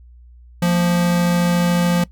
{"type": "tone pair together", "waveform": "square", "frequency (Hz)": [174.61, 228.4], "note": ["F3", "A#3"], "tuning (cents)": [0, -35], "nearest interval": "perfect fourth", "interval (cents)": 465, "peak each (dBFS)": [-15, -26], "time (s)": [0.62, 2.04], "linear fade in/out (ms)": 5, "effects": ["noise-tail reverb RT60 0.1 s tail -21 dB re dry", "added 60 Hz sine -41 dBFS peak until 2.11 s"]}